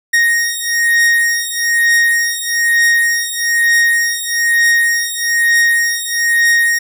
45% pulse beating tone pair, 1864.7 / 1865.8 Hz, A#6 / A#6, 0 / +1 cents, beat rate 1.1 Hz, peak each -14 dBFS, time 0.13-6.79 s, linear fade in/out 10 ms, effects none

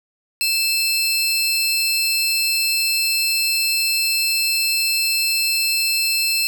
sawtooth tone pair together, 2637 / 4204 Hz, E7 / C8, 0 / +7 cents, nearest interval minor sixth, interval 807 cents, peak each -17 dBFS, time 0.41-6.47 s, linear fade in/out 0 ms, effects none

